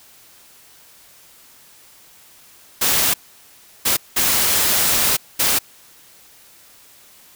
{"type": "noise bursts at uneven times", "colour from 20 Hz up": "white", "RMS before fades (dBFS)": -17, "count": 4, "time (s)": [[2.81, 3.14], [3.85, 3.97], [4.16, 5.17], [5.39, 5.59]], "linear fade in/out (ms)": 10, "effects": ["white hiss -48 dBFS RMS until 7.35 s"]}